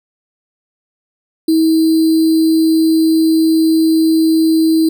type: tone with sample-and-hold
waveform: sine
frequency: 321.2 Hz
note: E4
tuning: 45 cents flat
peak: -8 dBFS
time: 1.48-4.89 s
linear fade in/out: 5 ms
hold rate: 4410 Hz
effects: none